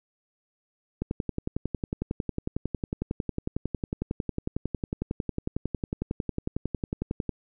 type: click train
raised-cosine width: 3 ms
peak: -15 dBFS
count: 70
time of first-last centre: 1.02-7.293 s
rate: 11 Hz
effects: none